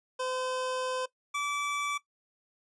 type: tone pair in turn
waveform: 25% pulse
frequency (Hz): 512 / 1156.4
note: C5 / D6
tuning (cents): -38 / -27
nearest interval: octave + major second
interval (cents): 1411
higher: second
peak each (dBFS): -27 / -26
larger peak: second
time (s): 0.19-1.06 / 1.34-1.98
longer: first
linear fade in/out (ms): 10
effects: noise-tail reverb RT60 0.1 s tail -18 dB re dry + resampled to 22050 Hz